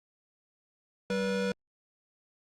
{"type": "tone pair together", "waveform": "square", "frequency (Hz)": [193.1, 486.6], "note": ["G3", "B4"], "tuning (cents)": [-26, -26], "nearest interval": "octave + major third", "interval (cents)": 1600, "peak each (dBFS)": [-32, -31], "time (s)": [1.1, 1.52], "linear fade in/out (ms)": 2, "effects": ["low-pass 6000 Hz 12 dB/octave", "Opus 48 kbps"]}